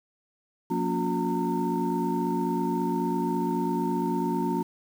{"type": "tone cluster", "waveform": "sine", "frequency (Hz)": [178.2, 233, 282.1, 358.6, 913], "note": ["F3", "A#3", "C#4", "F4", "A#5"], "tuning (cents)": [35, -1, 30, 46, -36], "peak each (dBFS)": -30, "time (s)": [0.7, 4.63], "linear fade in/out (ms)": 10, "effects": ["tanh soft clip ceiling -16 dBFS", "8-bit"]}